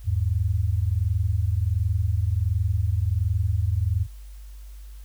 sine tone pair together, 81.82 / 103.2 Hz, E2 / G#2, -12 / -10 cents, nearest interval major third, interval 402 cents, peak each -23 dBFS, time 0.04-4.07 s, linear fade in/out 50 ms, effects added 50 Hz sine -38 dBFS peak until 5.04 s + white hiss -57 dBFS RMS until 5.04 s

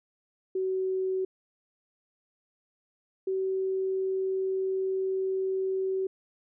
sine tone pair in turn, 376.7 / 380.6 Hz, F#4 / F#4, +31 / +49 cents, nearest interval unison, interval 18 cents, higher second, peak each -26 dBFS, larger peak neither, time 0.55-1.25 / 3.27-6.07 s, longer second, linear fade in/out 5 ms, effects none

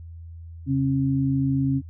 sine tone pair together, 135.4 / 270.8 Hz, C#3 / C#4, -40 / -40 cents, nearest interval octave, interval 1200 cents, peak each -22 dBFS, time 0.66-1.82 s, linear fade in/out 50 ms, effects noise-tail reverb RT60 0.1 s tail -24 dB re dry + added 83 Hz sine -37 dBFS peak until 1.89 s

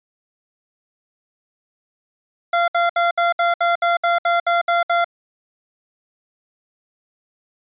25% pulse tone bursts, 689 Hz, F5, 24 cents flat, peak -11 dBFS, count 12, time 2.53-5.045 s, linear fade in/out 5 ms, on 150 ms, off 65 ms, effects resampled to 8000 Hz

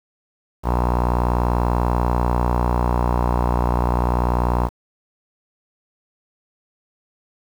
sawtooth tone with low-pass filter, 60.3 Hz, B1, 41 cents flat, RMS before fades -19 dBFS, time 0.63-4.7 s, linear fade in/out 50 ms, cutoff 970 Hz, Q 4.3, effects 7-bit

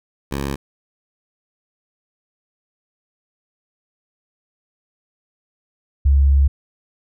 10% pulse / sine tone pair in turn, 69.3 / 69.3 Hz, C#2 / C#2, 0 / 0 cents, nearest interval unison, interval 0 cents, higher neither, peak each -14 / -10 dBFS, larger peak second, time 0.31-0.56 / 6.05-6.48 s, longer second, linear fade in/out 10 ms, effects none

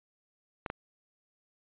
clicks, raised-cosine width 0.5 ms, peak -19 dBFS, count 2, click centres 0.662 / 0.701 s, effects resampled to 8000 Hz

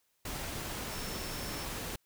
sine tone in noise, 5380 Hz, E8, 34 cents sharp, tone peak -47 dBFS, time 0.91-1.65 s, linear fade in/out 5 ms, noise pink, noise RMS -39 dBFS, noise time 0.25-1.96 s, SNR -11 dB, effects white hiss -75 dBFS RMS until 2.05 s

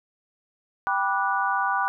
sine chord, G major seventh, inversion none, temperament just, 784 / 980 / 1176 / 1470 Hz, G5 / B5 / D6 / F#6, 0 / -14 / +2 / -12 cents, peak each -27 dBFS, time 0.87-1.88 s, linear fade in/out 0 ms, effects none

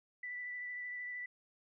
sine tone with vibrato, 1975.5 Hz, B6, in tune, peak -40 dBFS, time 0.23-1.26 s, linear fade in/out 5 ms, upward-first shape sine, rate 13 Hz, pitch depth 14 cents each way, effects none

